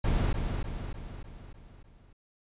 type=noise with echo; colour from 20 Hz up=brown; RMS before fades=-26 dBFS; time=0.04-0.33 s; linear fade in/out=5 ms; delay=300 ms; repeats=6; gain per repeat=-5 dB; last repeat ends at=2.13 s; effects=resampled to 8000 Hz